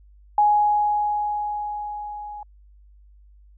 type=tone with level ramp; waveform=sine; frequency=834 Hz; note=G#5; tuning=7 cents sharp; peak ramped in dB=-13 to -33 dBFS; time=0.38-2.43 s; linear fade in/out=2 ms; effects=added 50 Hz sine -48 dBFS peak until 3.57 s